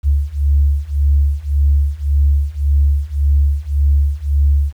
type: beating tone pair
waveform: sine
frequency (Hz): 70.4 / 72.2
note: C#2 / D2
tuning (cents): +27 / -29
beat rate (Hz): 1.8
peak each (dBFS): -14 / -13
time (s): 0.03-4.73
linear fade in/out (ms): 50
effects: tanh soft clip ceiling -3 dBFS + 8-bit